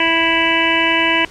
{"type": "harmonic tone", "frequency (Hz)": 329.6, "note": "E4", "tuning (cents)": 0, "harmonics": [1, 2, 3, 5, 6, 7, 8, 9], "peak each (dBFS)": [-21, -24, -20, -22, -20, -20, -21, -20], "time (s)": [0, 1.25], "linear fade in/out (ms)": 2, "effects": ["pink hiss -39 dBFS RMS until 1.3 s", "low-pass 7000 Hz 12 dB/octave"]}